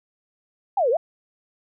sine exponential two-way sweep, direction down then up, 850 to 440 to 722 Hz, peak -17 dBFS, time 0.77-0.97 s, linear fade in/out 5 ms, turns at 0.9 s, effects none

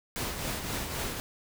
pink noise with tremolo, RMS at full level -32 dBFS, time 0.16-1.2 s, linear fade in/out 0 ms, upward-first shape triangle, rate 3.8 Hz, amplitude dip 50%, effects none

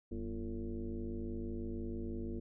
sine tone with frequency modulation, 130.81 Hz, C3, in tune, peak -37 dBFS, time 0.11-2.4 s, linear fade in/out 10 ms, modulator 106 Hz, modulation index 2.5, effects none

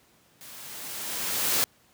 white noise with level ramp, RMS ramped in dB -46 to -23 dBFS, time 0.41-1.64 s, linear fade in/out 0 ms, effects pink hiss -61 dBFS RMS until 1.93 s + high-pass 100 Hz 12 dB/octave

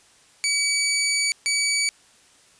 15% pulse tone bursts at uneven times, 2280 Hz, C#7, 48 cents sharp, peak -13 dBFS, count 2, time 0.44-1.32 / 1.46-1.89 s, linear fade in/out 0 ms, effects white hiss -55 dBFS RMS until 2.59 s + resampled to 22050 Hz

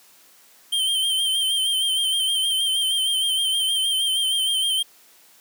square tone with vibrato, 3136 Hz, G7, in tune, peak -20 dBFS, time 0.72-4.83 s, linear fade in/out 10 ms, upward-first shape sine, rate 6.4 Hz, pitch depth 45 cents each way, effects white hiss -53 dBFS RMS until 5.4 s + high-pass 200 Hz 12 dB/octave

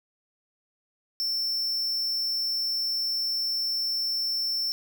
square tone, 5380 Hz, E8, 34 cents sharp, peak -26 dBFS, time 1.2-4.72 s, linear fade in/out 0 ms, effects none

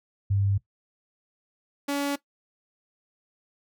sine / sawtooth tone pair in turn, 99.2 / 283.3 Hz, G2 / C#4, +21 / +38 cents, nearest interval octave + tritone, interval 1817 cents, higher second, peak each -21 / -21 dBFS, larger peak neither, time 0.3-0.58 / 1.88-2.16 s, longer neither, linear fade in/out 10 ms, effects noise-tail reverb RT60 0.1 s tail -17 dB re dry

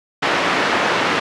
white band-pass noise, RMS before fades -18 dBFS, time 0.22-1.2 s, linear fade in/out 10 ms, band 190 to 1900 Hz, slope 12 dB/octave, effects low-pass 7000 Hz 12 dB/octave

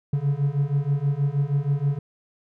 triangle beating tone pair, 138.59 / 144.89 Hz, C#3 / D3, 0 / -23 cents, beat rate 6.3 Hz, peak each -22 / -21 dBFS, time 0.13-1.99 s, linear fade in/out 5 ms, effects none

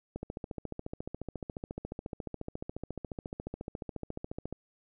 click train, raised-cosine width 2 ms, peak -24 dBFS, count 63, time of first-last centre 0.16-4.526 s, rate 14.2 Hz, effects none

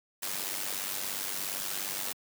white noise with amplitude modulation, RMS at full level -32 dBFS, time 0.22-2.13 s, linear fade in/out 10 ms, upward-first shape sine, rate 97.2 Hz, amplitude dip 65%, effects high-pass 150 Hz 12 dB/octave

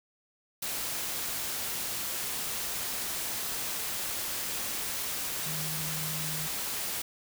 sine tone in noise, 155.56 Hz, D#3, in tune, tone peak -38 dBFS, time 5.46-6.47 s, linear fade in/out 5 ms, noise white, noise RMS -34 dBFS, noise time 0.62-7.02 s, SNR -7 dB, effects none

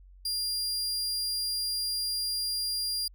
sawtooth tone, 4800 Hz, D8, 37 cents sharp, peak -26 dBFS, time 0.25-3.08 s, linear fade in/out 5 ms, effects added 46 Hz sine -50 dBFS peak until 3.14 s

